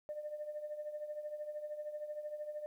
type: tone with tremolo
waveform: sine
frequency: 600 Hz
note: D5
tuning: 37 cents sharp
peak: -36 dBFS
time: 0.09-2.66 s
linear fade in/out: 0 ms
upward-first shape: triangle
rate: 13 Hz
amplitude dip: 75%
effects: tanh soft clip ceiling -34 dBFS + 12-bit